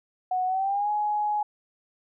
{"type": "tone with pitch glide", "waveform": "sine", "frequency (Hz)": [738, 838], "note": ["F#5", "G#5"], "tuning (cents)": [-5, 15], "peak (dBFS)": -23, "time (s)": [0.31, 1.43], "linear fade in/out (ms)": 5, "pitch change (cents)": 220, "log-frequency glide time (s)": [0.46, 0.9], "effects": []}